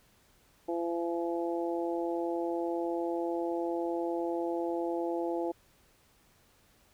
harmonic tone, 169.9 Hz, F3, 47 cents flat, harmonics 2 / 3 / 4 / 5, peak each -32 / -36 / -38 / -40 dBFS, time 0.68-5.52 s, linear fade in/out 10 ms, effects pink hiss -65 dBFS RMS until 6.93 s

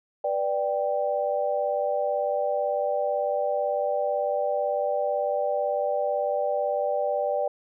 sine chord, G major, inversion first, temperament just, 490 / 588 / 784 Hz, B4 / D5 / G5, -14 / +2 / 0 cents, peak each -30 / -25 / -29 dBFS, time 0.24-7.48 s, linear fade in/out 5 ms, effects none

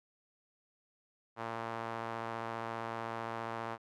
sawtooth tone with band-pass filter, 114.4 Hz, A#2, 32 cents flat, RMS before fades -40 dBFS, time 1.36-3.78 s, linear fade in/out 50 ms, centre 1000 Hz, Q 1.4, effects none

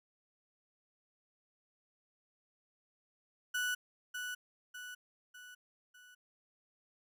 35% pulse tone with echo, 1480 Hz, F#6, in tune, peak -31 dBFS, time 3.54-3.75 s, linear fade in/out 10 ms, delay 600 ms, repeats 4, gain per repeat -6 dB, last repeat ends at 6.15 s, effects none

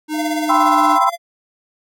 square tone with pitch glide, 306.9 to 300.8 Hz, D#4 to D4, -24 to +42 cents, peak -20 dBFS, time 0.08-0.99 s, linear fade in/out 50 ms, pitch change -34 cents, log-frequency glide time 0.39-0.73 s
square tone with tremolo, 687 Hz, F5, 29 cents flat, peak -20 dBFS, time 0.13-1.18 s, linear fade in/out 50 ms, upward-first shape sine, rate 17 Hz, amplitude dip 85%
sine chord, C major seventh, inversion second, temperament equal, 784 / 987.8 / 1046.5 / 1318.5 Hz, G5 / B5 / C6 / E6, 0 / 0 / 0 / 0 cents, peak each -17 dBFS, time 0.49-1.1 s, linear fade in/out 10 ms
effects none

